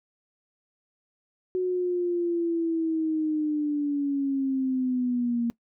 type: linear sweep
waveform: sine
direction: down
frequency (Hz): 369.1 to 233.1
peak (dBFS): -23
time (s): 1.55-5.5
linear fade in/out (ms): 0
effects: noise-tail reverb RT60 0.1 s tail -21 dB re dry